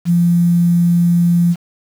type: tone with quantisation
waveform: sine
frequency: 172.6 Hz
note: F3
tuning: 20 cents flat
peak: -9 dBFS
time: 0.05-1.56 s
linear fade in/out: 50 ms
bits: 6
effects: none